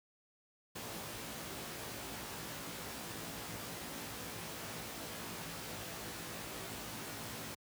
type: noise with comb filter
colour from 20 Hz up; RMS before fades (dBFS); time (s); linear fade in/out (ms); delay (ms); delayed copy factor
pink; -44; 0.75-7.55; 10; 18; +0.75
effects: high-pass 100 Hz 12 dB/octave